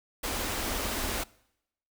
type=band-stop noise; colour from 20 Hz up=pink; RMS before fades=-32 dBFS; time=0.23-1.24 s; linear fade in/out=10 ms; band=100 to 200 Hz; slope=48 dB/octave; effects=noise-tail reverb RT60 0.8 s tail -23 dB re dry